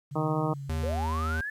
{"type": "tone with vibrato", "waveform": "sine", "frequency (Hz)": 139.8, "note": "C#3", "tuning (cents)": 15, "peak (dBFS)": -35, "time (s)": [0.11, 0.85], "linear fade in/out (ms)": 10, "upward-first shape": "triangle", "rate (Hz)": 5.2, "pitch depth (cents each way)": 31}
{"type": "harmonic tone", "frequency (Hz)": 155.56, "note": "D#3", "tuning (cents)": 0, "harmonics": [1, 2, 3, 4, 5, 6, 7, 8], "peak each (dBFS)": [-29, -32, -34, -35, -36, -37, -37, -38], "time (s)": [0.15, 0.54], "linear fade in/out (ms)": 10}
{"type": "tone", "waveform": "square", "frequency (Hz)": 79.6, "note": "D#2", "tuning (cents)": 40, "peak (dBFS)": -29, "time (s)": [0.69, 1.41], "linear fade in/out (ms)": 5}
{"type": "linear sweep", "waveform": "sine", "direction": "up", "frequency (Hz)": [465, 1760], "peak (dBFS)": -31, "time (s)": [0.83, 1.5], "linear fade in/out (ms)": 5}
{"effects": ["resampled to 32000 Hz", "10-bit"]}